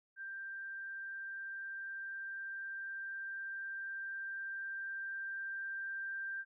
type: tone with level ramp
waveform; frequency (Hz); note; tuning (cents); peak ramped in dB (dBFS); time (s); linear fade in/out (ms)
sine; 1579; G6; +12; -42 to -38; 0.16-6.45; 50
effects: none